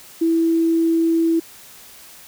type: tone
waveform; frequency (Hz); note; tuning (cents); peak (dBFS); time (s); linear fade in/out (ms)
sine; 329.6; E4; 0; -14; 0.21-1.4; 10
effects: white hiss -43 dBFS RMS until 2.27 s